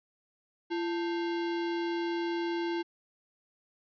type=tone with sample-and-hold; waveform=sine; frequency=340 Hz; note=F4; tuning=46 cents flat; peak=-29 dBFS; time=0.7-2.83 s; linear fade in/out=20 ms; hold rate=1225 Hz; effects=resampled to 11025 Hz